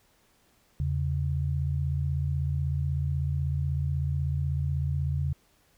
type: tone pair together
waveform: sine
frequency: 82.41 / 138.6 Hz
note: E2 / C#3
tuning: 0 / 0 cents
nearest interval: major sixth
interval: 900 cents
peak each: -28 dBFS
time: 0.8-5.33 s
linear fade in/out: 0 ms
effects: pink hiss -65 dBFS RMS until 5.77 s